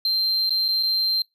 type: tone with dropouts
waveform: triangle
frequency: 4146 Hz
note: C8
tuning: 17 cents flat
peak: -17 dBFS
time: 0.05-1.22 s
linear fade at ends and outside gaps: 2 ms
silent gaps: 0.495-0.505 / 0.682-0.686 / 0.828-0.832 s
effects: noise-tail reverb RT60 0.2 s tail -25 dB re dry + tanh soft clip ceiling -13 dBFS